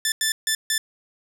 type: tone bursts at uneven times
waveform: 10% pulse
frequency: 1760 Hz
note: A6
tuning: in tune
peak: -11 dBFS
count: 4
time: 0.05-0.12 / 0.21-0.32 / 0.47-0.55 / 0.7-0.78 s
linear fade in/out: 2 ms
effects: none